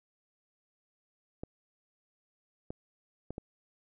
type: clicks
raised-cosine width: 2 ms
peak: -25 dBFS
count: 4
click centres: 1.435 / 2.705 / 3.306 / 3.381 s
effects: none

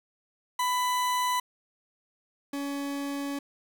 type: tone pair in turn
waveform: 40% pulse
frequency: 996 / 281.4 Hz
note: B5 / C#4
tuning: +14 / +26 cents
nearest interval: octave + minor seventh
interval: 2188 cents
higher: first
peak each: -24 / -30 dBFS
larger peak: first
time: 0.59-1.4 / 2.53-3.39 s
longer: second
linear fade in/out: 5 ms
effects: 9-bit

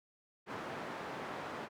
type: band-pass noise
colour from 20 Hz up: white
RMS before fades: -43 dBFS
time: 0.46-1.69 s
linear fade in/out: 50 ms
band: 150 to 1200 Hz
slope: 12 dB/octave
effects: none

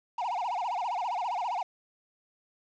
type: tone with vibrato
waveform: triangle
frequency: 831 Hz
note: G#5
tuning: 1 cent sharp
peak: -27 dBFS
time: 0.18-1.63 s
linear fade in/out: 5 ms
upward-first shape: sine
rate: 15 Hz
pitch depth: 290 cents each way
effects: resampled to 16000 Hz + 9-bit

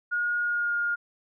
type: tone with pitch glide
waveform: sine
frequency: 1436 to 1418.7 Hz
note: F6 to F6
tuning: +48 to +27 cents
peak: -24 dBFS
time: 0.11-0.96 s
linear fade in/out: 20 ms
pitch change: -21 cents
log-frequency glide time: 0.41-0.74 s
effects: none

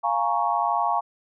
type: chord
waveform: sine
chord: Bb minor seventh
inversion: second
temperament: equal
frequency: 698.5 / 830.6 / 932.3 / 1108.7 Hz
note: F5 / Ab5 / Bb5 / Db6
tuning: 0 / 0 / 0 / 0 cents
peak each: -26 dBFS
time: 0.03-1.01 s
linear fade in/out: 20 ms
effects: none

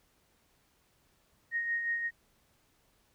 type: tone with tremolo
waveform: sine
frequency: 1864.7 Hz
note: A#6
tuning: in tune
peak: -28 dBFS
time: 1.51-2.11 s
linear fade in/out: 50 ms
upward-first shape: sine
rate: 5.6 Hz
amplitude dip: 45%
effects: pink hiss -70 dBFS RMS until 3.14 s

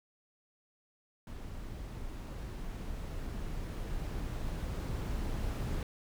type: noise with level ramp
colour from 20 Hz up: brown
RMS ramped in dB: -43 to -34 dBFS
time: 1.27-5.83 s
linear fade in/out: 2 ms
effects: none

